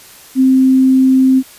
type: tone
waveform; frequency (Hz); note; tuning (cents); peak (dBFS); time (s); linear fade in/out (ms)
sine; 261.9; C4; +2; -6; 0.35-1.43; 50
effects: white hiss -39 dBFS RMS until 1.58 s + resampled to 32000 Hz